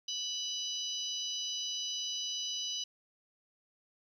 harmonic tone with a mistuned harmonic, 987.8 Hz, B5, in tune, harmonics 3 / 4 / 5 / 6, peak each -38 / -41 / -42 / -41 dBFS, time 0.08-2.84 s, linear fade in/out 5 ms, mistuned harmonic 6, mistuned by +17 cents, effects 11-bit

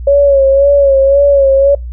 sine tone with vibrato, 554.4 Hz, C#5, in tune, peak -4 dBFS, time 0.07-1.75 s, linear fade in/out 5 ms, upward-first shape sine, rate 1.9 Hz, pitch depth 46 cents each way, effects noise-tail reverb RT60 0.2 s tail -25 dB re dry + added 60 Hz sine -20 dBFS peak until 1.92 s

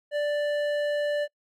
sine tone with hard clipping, 587.3 Hz, D5, in tune, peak -26 dBFS, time 0.11-1.28 s, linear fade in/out 50 ms, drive 10 dB, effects noise-tail reverb RT60 0.1 s tail -26 dB re dry

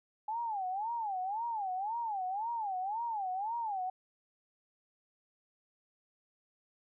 sine tone with vibrato, 833 Hz, G#5, 5 cents sharp, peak -33 dBFS, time 0.28-3.9 s, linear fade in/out 5 ms, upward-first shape sine, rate 1.9 Hz, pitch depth 220 cents each way, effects none

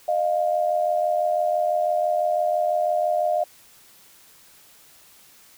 sine tone pair together, 615 / 701 Hz, D#5 / F5, -20 / +6 cents, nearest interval major second, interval 226 cents, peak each -22 dBFS, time 0.08-3.44 s, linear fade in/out 5 ms, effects white hiss -52 dBFS RMS until 5.57 s

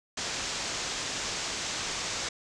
white low-pass noise, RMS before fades -34 dBFS, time 0.17-2.29 s, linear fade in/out 5 ms, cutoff 7400 Hz, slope 48 dB/octave, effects none

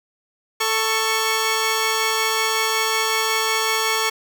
10% pulse tone pair together, 442.4 / 1108.7 Hz, A4 / C#6, +9 / 0 cents, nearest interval octave + major third, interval 1591 cents, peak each -13 dBFS, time 0.6-4.1 s, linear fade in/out 10 ms, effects none

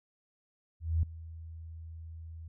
sine tone with ADSR envelope, 81.5 Hz, E2, 19 cents flat, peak -23 dBFS, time 0.8-2.48 s, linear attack 230 ms, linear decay 3 ms, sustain -19 dB, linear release 4 ms, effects none

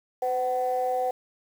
sine tone pair together, 508.1 / 753 Hz, B4 / F#5, +49 / +30 cents, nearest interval perfect fifth, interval 681 cents, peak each -26 / -25 dBFS, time 0.22-1.11 s, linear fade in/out 5 ms, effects tanh soft clip ceiling -17 dBFS + 8-bit

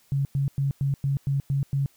sine tone bursts, 138.59 Hz, C#3, in tune, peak -21 dBFS, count 8, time 0.12-1.86 s, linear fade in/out 0 ms, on 130 ms, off 100 ms, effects white hiss -61 dBFS RMS until 1.96 s

